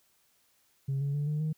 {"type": "tone with pitch steps", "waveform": "sine", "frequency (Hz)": [136.5, 141.07, 145.79, 150.67, 155.71], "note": ["C#3", "C#3", "D3", "D3", "D#3"], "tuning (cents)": [-26, 31, -12, 45, 2], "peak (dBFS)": -26, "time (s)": [0.88, 1.53], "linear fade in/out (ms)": 10, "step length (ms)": 130, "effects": ["tanh soft clip ceiling -26 dBFS", "white hiss -69 dBFS RMS until 1.57 s"]}